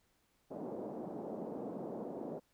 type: band-pass noise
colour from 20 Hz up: pink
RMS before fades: -43 dBFS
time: 0.5-2.4 s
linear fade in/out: 20 ms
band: 200 to 700 Hz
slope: 24 dB/octave
effects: pink hiss -75 dBFS RMS until 2.53 s